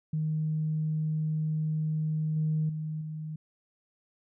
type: tone with level steps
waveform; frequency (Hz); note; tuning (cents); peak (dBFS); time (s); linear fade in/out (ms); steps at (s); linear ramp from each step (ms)
sine; 155.56; D#3; 0; -26 / -24 / -31 / -34; 0.13-3.36; 5; 2.36 / 2.69 / 3.01; 5
effects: tanh soft clip ceiling -20 dBFS